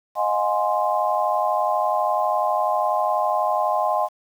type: chord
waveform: sine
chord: F minor seventh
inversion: third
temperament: equal with one note detuned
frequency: 622.3 / 714.4 / 830.6 / 1046.5 Hz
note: Eb5 / F5 / Ab5 / C6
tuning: 0 / +39 / 0 / 0 cents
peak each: -24 dBFS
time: 0.15-4.09 s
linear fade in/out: 50 ms
effects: 8-bit